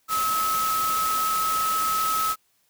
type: tone in noise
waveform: sine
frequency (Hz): 1289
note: E6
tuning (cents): -39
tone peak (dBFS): -22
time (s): 0.08-2.36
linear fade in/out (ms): 50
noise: white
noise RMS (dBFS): -30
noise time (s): 0.08-2.36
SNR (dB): +5
effects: white hiss -67 dBFS RMS until 2.69 s